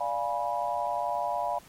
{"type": "chord", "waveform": "sine", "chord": "D diminished seventh", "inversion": "none", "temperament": "equal with one note detuned", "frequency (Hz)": [587.3, 698.5, 830.6, 977.5], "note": ["D5", "F5", "Ab5", "Cb6"], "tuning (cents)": [0, 0, 0, -18], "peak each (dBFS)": [-34, -31, -33, -32], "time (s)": [0, 1.59], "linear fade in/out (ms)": 10, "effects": ["pink hiss -54 dBFS RMS until 1.68 s", "MP3 64 kbps"]}